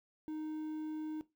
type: tone with quantisation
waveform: triangle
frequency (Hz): 310.1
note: D#4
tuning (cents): -6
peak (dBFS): -36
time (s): 0.28-1.21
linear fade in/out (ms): 0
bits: 11
effects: noise-tail reverb RT60 0.2 s tail -17 dB re dry